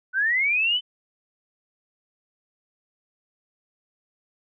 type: linear sweep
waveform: sine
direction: up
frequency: 1475 to 3065 Hz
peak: -19 dBFS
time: 0.13-0.81 s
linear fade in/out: 50 ms
effects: none